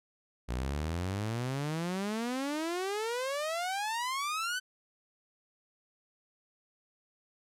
sawtooth exponential sweep, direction up, 58.27 to 1536 Hz, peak -28 dBFS, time 0.48-4.6 s, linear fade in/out 20 ms, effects low-pass 11000 Hz 12 dB/octave

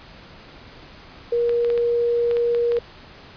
sine tone, 474 Hz, A#4, 29 cents sharp, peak -17 dBFS, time 1.32-2.79 s, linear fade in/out 5 ms
clicks, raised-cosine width 0.3 ms, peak -18 dBFS, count 9, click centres 1.494 / 1.647 / 1.702 / 1.777 / 2.312 / 2.369 / 2.548 / 2.72 / 2.768 s
effects pink hiss -44 dBFS RMS until 3.36 s + resampled to 11025 Hz

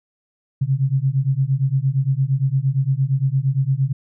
sine beating tone pair, 130.6 / 139.3 Hz, C3 / C#3, -3 / +9 cents, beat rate 8.7 Hz, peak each -19 dBFS, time 0.61-3.93 s, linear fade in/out 10 ms, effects none

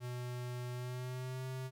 square tone with pitch glide, 123.47 to 129.98 Hz, B2 to C3, 0 to -11 cents, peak -40 dBFS, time 0-1.71 s, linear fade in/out 50 ms, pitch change +89 cents, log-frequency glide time 0.73-1.46 s, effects none

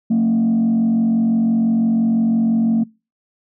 sine tone with frequency modulation, 225.9 Hz, A3, 46 cents sharp, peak -11 dBFS, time 0.1-2.84 s, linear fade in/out 10 ms, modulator 45.9 Hz, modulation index 0.47, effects noise-tail reverb RT60 0.3 s tail -26 dB re dry + tanh soft clip ceiling -11 dBFS

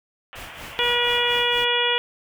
white band-pass noise, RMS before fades -40 dBFS, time 0.33-1.42 s, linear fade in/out 0 ms, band 480 to 3300 Hz, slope 96 dB/octave
pink noise with tremolo, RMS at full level -39 dBFS, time 0.35-1.65 s, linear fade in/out 10 ms, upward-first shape sine, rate 4.2 Hz, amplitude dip 75%
harmonic tone, 481.8 Hz, B4, 43 cents flat, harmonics 1 / 2 / 3 / 4 / 5 / 6 / 7, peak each -26 / -27 / -29 / -28 / -27 / -24 / -25 dBFS, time 0.79-1.98 s, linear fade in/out 0 ms
effects none

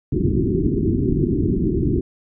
white low-pass noise, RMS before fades -19 dBFS, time 0.12-2.01 s, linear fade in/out 5 ms, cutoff 390 Hz, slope 96 dB/octave, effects none

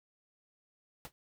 pink noise with exponential decay, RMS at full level -41 dBFS, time 1.05-1.12 s, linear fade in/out 0 ms, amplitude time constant 15 ms, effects none

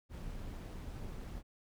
brown noise with amplitude modulation, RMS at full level -42 dBFS, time 0.09-1.43 s, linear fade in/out 50 ms, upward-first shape sine, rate 198 Hz, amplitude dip 45%, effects none

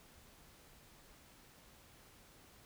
silence, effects pink hiss -62 dBFS RMS until 2.65 s

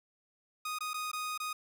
sawtooth tone with dropouts, 1243 Hz, D#6, 2 cents flat, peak -31 dBFS, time 0.65-1.53 s, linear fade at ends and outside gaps 5 ms, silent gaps 0.787-0.806 / 0.934-0.941 / 1.116-1.131 / 1.377-1.4 s, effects none

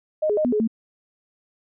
sine tone with pitch steps, 618 / 416.9 / 616 / 245.9 / 423.7 / 224.5 Hz, D#5 / G#4 / D#5 / B3 / G#4 / A3, -12 / +7 / -17 / -7 / +35 / +35 cents, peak -18 dBFS, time 0.22-0.676 s, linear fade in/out 10 ms, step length 76 ms, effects none

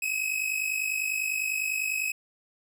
45% pulse tone pair together, 2527 / 2577 Hz, D#7 / E7, +26 / -40 cents, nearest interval unison, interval 34 cents, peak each -30 / -30 dBFS, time 0.02-2.12 s, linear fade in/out 5 ms, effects none

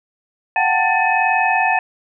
sine tone cluster, 730 / 771 / 888 / 1770 / 2545 Hz, F#5 / G5 / A5 / A6 / D#7, -24 / -29 / +16 / +10 / +39 cents, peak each -20 dBFS, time 0.56-1.79 s, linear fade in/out 2 ms, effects none

